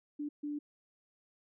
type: tone bursts at uneven times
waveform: sine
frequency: 293.7 Hz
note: D4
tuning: in tune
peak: -35 dBFS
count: 2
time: 0.19-0.29 / 0.43-0.59 s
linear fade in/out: 10 ms
effects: none